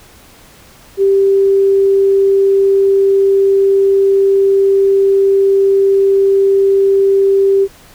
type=tone; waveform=sine; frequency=392 Hz; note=G4; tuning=in tune; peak=-7 dBFS; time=0.97-7.68 s; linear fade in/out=50 ms; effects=pink hiss -42 dBFS RMS until 7.94 s